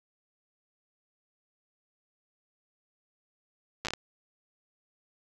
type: slowing click train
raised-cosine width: 0.2 ms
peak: -15 dBFS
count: 6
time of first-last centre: 3.85-3.936 s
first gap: 8 ms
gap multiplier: 1.39
effects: none